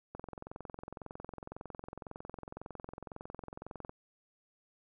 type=click train; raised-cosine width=1 ms; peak=-29 dBFS; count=83; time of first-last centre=0.15-3.894 s; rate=21.9 Hz; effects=none

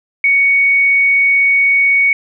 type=tone; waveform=sine; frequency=2231 Hz; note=C#7; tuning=11 cents sharp; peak=-8 dBFS; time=0.24-2.13 s; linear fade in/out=2 ms; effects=none

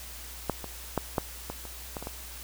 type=clicks; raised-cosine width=1 ms; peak=-12 / -23 / -12 / -11 / -20 / -29 / -20 / -24 / -21 dBFS; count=9; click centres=0.497 / 0.643 / 0.977 / 1.182 / 1.5 / 1.653 / 1.968 / 2.026 / 2.071 s; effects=added 60 Hz sine -45 dBFS peak until 2.43 s + white hiss -44 dBFS RMS until 2.43 s

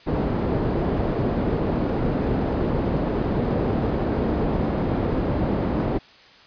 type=low-pass noise; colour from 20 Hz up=white; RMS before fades=-23 dBFS; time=0.06-5.99 s; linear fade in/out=20 ms; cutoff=400 Hz; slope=12 dB/octave; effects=white hiss -49 dBFS RMS until 6.46 s + resampled to 11025 Hz

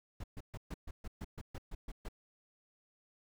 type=noise bursts; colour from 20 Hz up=brown; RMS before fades=-42 dBFS; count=12; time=0.2-2.086 s; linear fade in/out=5 ms; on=38 ms; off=130 ms; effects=none

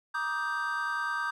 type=chord; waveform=triangle; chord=Eb major seventh; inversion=second; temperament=equal with one note detuned; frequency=947.5 / 1174.7 / 1244.5 / 1568 Hz; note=Bb5 / D6 / Eb6 / G6; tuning=+28 / 0 / 0 / 0 cents; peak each=-36 / -35 / -34 / -30 dBFS; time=0.14-1.31 s; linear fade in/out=10 ms; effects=none

